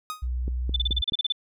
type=tone with exponential decay; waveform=45% pulse; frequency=1248 Hz; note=D#6; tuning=5 cents sharp; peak=-27 dBFS; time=0.1-0.27 s; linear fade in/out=0 ms; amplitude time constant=35 ms
type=tone with pitch glide; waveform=sine; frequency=61.74 to 62.17 Hz; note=B1 to B1; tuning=0 to +12 cents; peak=-25 dBFS; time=0.22-1.02 s; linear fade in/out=10 ms; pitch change=+12 cents; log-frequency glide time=0.53-0.82 s
type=click train; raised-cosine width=3 ms; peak=-21 dBFS; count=4; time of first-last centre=0.48-1.122 s; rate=4.67 Hz
type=tone bursts; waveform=sine; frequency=3520 Hz; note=A7; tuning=in tune; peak=-21 dBFS; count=11; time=0.74-1.323 s; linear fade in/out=5 ms; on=23 ms; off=33 ms
effects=none